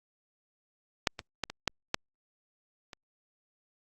clicks, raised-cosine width 0.2 ms, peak -6 / -20 / -13 / -21 / -8 / -9 / -26 dBFS, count 7, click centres 1.072 / 1.192 / 1.437 / 1.5 / 1.677 / 1.944 / 2.932 s, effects Opus 48 kbps

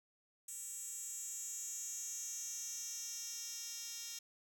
10% pulse tone with high-pass filter sweep, 463.8 Hz, A#4, 9 cents flat, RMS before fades -45 dBFS, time 0.48-4.19 s, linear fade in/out 5 ms, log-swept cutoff 8200 to 4900 Hz, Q 4.6, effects none

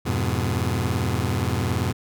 sawtooth chord, F diminished, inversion none, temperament just, 87.31 / 104.77 / 125.72 Hz, F2 / Ab2 / Cb3, 0 / +16 / +31 cents, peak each -22 dBFS, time 0.05-1.93 s, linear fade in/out 20 ms, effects none

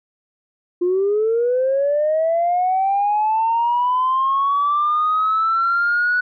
sine linear sweep, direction up, 347.7 to 1480 Hz, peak -14 dBFS, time 0.81-6.21 s, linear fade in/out 10 ms, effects tanh soft clip ceiling -11 dBFS

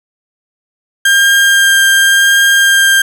35% pulse tone with vibrato, 1599 Hz, G6, 34 cents sharp, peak -4 dBFS, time 1.05-3.02 s, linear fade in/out 5 ms, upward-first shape triangle, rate 0.91 Hz, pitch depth 10 cents each way, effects none

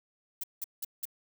violet noise bursts, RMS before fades -35 dBFS, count 4, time 0.41-1.054 s, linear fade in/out 5 ms, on 26 ms, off 180 ms, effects none

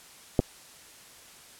clicks, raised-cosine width 2 ms, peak -6 / -19 dBFS, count 2, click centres 0.392 / 0.4 s, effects white hiss -51 dBFS RMS until 1.59 s + low-pass 11000 Hz 12 dB/octave

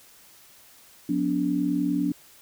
sine tone cluster, 178.8 / 248.8 / 288.8 Hz, F3 / B3 / D4, +41 / +13 / -29 cents, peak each -29 / -28 / -24 dBFS, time 1.09-2.12 s, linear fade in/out 5 ms, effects white hiss -53 dBFS RMS until 2.41 s

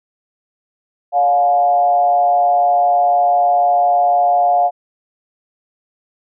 sine tone with frequency modulation, 711 Hz, F5, 31 cents sharp, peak -10 dBFS, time 1.12-4.71 s, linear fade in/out 50 ms, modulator 138 Hz, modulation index 0.56, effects none

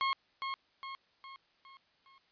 sawtooth tone with echo, 1081 Hz, C#6, 44 cents flat, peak -25 dBFS, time 0.01-0.13 s, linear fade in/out 0 ms, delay 410 ms, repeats 5, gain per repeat -6 dB, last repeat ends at 2.18 s, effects white hiss -70 dBFS RMS until 2.31 s + resampled to 11025 Hz

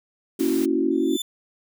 sine chord, F# dominant seventh, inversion first, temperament equal, 233.1 / 277.2 / 329.6 / 370 Hz, A#3 / C#4 / E4 / F#4, 0 / 0 / 0 / 0 cents, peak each -29 / -23 / -23 / -25 dBFS, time 0.39-1.17 s, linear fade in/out 10 ms
white noise, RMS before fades -36 dBFS, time 0.39-0.66 s, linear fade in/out 10 ms
sawtooth tone with exponential growth, 3520 Hz, A7, in tune, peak -21 dBFS, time 0.91-1.22 s, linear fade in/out 5 ms, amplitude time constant 66 ms
effects none

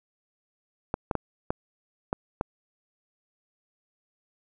clicks, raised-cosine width 1 ms, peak -12 dBFS, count 6, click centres 0.941 / 1.112 / 1.153 / 1.505 / 2.129 / 2.411 s, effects none

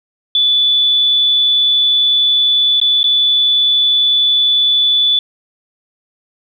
sine tone with dropouts, 3469 Hz, A7, 25 cents flat, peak -9 dBFS, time 0.35-5.19 s, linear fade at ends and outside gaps 2 ms, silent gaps 2.801-2.814 / 3.031-3.041 s, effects 8-bit

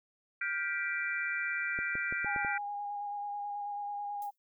sine chord, G dominant seventh, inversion third, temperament just, 1411.2 / 1568 / 1960 / 2352 Hz, F6 / G6 / B6 / D7, +18 / 0 / -14 / +2 cents, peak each -37 dBFS, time 0.41-2.58 s, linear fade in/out 5 ms
clicks, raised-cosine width 2 ms, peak -29 dBFS, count 6, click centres 1.789 / 1.954 / 2.125 / 2.246 / 2.362 / 2.448 s
sine tone with vibrato, 818 Hz, G#5, 26 cents flat, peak -35 dBFS, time 2.25-4.31 s, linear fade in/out 20 ms, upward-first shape square, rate 9.2 Hz, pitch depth 13 cents each way
violet noise with exponential decay, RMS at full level -48 dBFS, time 4.22-4.38 s, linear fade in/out 0 ms, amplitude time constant 33 ms
effects none

